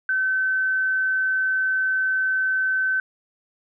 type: tone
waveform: sine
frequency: 1530 Hz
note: G6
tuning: 42 cents flat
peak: -19 dBFS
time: 0.09-3 s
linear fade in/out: 2 ms
effects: none